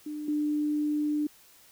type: tone pair in turn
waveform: sine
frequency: 300.3 / 298.4 Hz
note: D4 / D4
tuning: +39 / +28 cents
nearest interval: unison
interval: 11 cents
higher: first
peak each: -33 / -25 dBFS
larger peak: second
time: 0.06-0.28 / 0.28-1.27 s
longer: second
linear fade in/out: 5 ms
effects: white hiss -57 dBFS RMS until 1.71 s